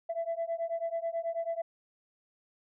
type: beating tone pair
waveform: sine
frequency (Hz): 663 / 672.2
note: E5 / E5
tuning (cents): +10 / +34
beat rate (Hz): 9.2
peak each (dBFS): -33 / -33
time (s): 0.09-1.62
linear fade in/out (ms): 10
effects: tanh soft clip ceiling -26 dBFS